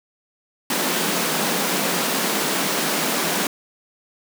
pink high-pass noise, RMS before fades -22 dBFS, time 0.7-3.47 s, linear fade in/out 2 ms, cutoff 160 Hz, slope 96 dB/octave, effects none

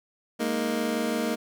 25% pulse chord, Ab suspended second, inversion none, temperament just, 207.7 / 233.6 / 311.5 Hz, Ab3 / Bb3 / Eb4, 0 / +4 / +2 cents, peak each -29 / -24 / -28 dBFS, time 0.39-1.36 s, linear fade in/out 20 ms, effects none

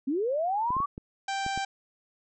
sine linear sweep, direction up, 249.7 to 1164 Hz, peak -25 dBFS, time 0.07-0.86 s, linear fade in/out 10 ms
clicks, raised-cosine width 3 ms, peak -25 dBFS, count 6, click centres 0.705 / 0.767 / 0.803 / 0.979 / 1.464 / 1.576 s
harmonic tone, 784 Hz, G5, in tune, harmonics 1 / 2 / 3 / 4 / 5 / 6 / 7 / 8 / 9 / 10, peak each -30 / -36 / -40 / -42 / -44 / -46 / -47 / -48 / -49 / -50 dBFS, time 1.28-1.65 s, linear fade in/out 5 ms
effects none

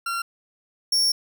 40% pulse tone pair in turn, 1372 / 5488 Hz, F6 / F8, -31 / -31 cents, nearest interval 2 octaves, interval 2400 cents, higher second, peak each -24 / -17 dBFS, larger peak second, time 0.06-0.22 / 0.92-1.12 s, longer second, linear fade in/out 5 ms, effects none

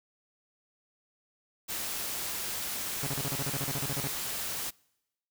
white noise, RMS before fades -35 dBFS, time 1.68-4.71 s, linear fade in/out 20 ms
sawtooth tone bursts, 138.59 Hz, C#3, in tune, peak -28 dBFS, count 15, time 3.03-4.075 s, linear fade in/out 0 ms, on 37 ms, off 35 ms
effects noise-tail reverb RT60 0.9 s tail -26 dB re dry

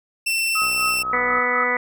sawtooth tone, 2688 Hz, E7, 33 cents sharp, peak -16 dBFS, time 0.26-1.03 s, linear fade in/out 10 ms
sine tone with tremolo, 1278 Hz, D#6, 46 cents sharp, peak -20 dBFS, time 0.55-1.64 s, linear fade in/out 5 ms, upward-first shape sine, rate 4 Hz, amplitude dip 85%
click train, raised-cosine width 1 ms, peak -24 dBFS, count 49, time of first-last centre 0.62-1.386 s, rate 62.7 Hz
harmonic tone, 246.9 Hz, B3, in tune, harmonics 1 / 2 / 3 / 4 / 5 / 6 / 7 / 8 / 9, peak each -33 / -26 / -32 / -28 / -27 / -31 / -33 / -21 / -31 dBFS, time 1.13-1.77 s, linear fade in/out 2 ms
effects none

